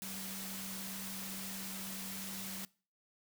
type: tone in noise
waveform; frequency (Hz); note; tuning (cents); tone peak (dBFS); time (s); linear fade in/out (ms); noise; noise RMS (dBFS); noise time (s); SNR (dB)
sine; 192.7; G3; -29; -47; 0.02-2.65; 0; white; -44; 0.02-2.65; -6
effects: noise-tail reverb RT60 0.4 s tail -23 dB re dry